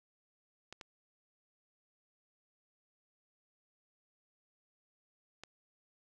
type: clicks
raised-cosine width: 0.2 ms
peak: -29 dBFS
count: 3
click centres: 0.726 / 0.812 / 5.436 s
effects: none